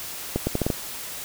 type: accelerating click train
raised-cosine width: 2 ms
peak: -9 dBFS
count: 6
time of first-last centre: 0.36-0.702 s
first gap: 110 ms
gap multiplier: 0.76
effects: white hiss -35 dBFS RMS until 1.24 s